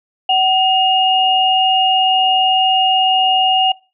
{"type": "tone pair together", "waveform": "sine", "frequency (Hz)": [754, 2847], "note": ["F#5", "F7"], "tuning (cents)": [32, 33], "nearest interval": "octave + major seventh", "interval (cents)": 2301, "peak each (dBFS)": [-13, -14], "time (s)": [0.29, 3.72], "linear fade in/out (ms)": 5, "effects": ["noise-tail reverb RT60 0.3 s tail -22 dB re dry"]}